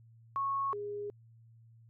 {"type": "tone pair in turn", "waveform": "sine", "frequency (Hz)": [1100, 410.8], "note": ["C#6", "G#4"], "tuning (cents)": [-14, -19], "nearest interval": "octave + perfect fourth", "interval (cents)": 1705, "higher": "first", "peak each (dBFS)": [-30, -36], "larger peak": "first", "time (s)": [[0.36, 0.73], [0.73, 1.1]], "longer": "neither", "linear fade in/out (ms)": 0, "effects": ["added 114 Hz sine -56 dBFS peak until 1.89 s"]}